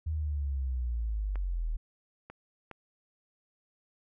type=linear sweep; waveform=sine; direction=down; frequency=80 to 37.82 Hz; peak=-29 dBFS; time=0.06-1.77 s; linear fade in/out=10 ms
type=clicks; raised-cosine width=0.5 ms; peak=-29 / -30 / -28 dBFS; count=3; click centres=1.357 / 2.3 / 2.713 s
effects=none